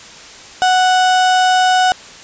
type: tone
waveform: 35% pulse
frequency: 740 Hz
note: F#5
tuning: in tune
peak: -8 dBFS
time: 0.62-1.92 s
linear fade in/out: 0 ms
effects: white hiss -36 dBFS RMS until 2.23 s + resampled to 16000 Hz